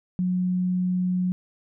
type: tone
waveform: sine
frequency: 181.9 Hz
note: F#3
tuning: 29 cents flat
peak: -21 dBFS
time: 0.19-1.32 s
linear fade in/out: 0 ms
effects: none